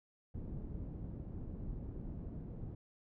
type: low-pass noise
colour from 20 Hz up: pink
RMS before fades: -44 dBFS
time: 0.34-2.75 s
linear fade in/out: 5 ms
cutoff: 250 Hz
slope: 12 dB/octave
effects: none